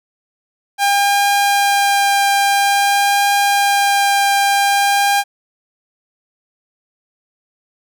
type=tone with vibrato; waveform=sawtooth; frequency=802 Hz; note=G5; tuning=39 cents sharp; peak=-8 dBFS; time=0.78-5.24 s; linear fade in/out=50 ms; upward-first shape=triangle; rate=0.49 Hz; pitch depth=9 cents each way; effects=none